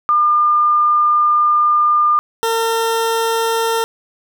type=tone pair in turn; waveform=sine / 20% pulse; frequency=1204 / 454.8 Hz; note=D6 / A#4; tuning=+43 / -43 cents; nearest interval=octave + perfect fourth; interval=1686 cents; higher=first; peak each=-10 dBFS; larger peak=neither; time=0.09-2.19 / 2.43-3.84 s; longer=first; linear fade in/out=0 ms; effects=none